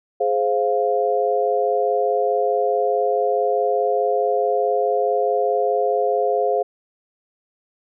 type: chord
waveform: sine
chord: F minor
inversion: first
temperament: just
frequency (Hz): 419.1 / 523.8 / 698.5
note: Ab4 / C5 / F5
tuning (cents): +16 / +2 / 0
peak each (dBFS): -21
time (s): 0.2-6.63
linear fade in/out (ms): 10
effects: none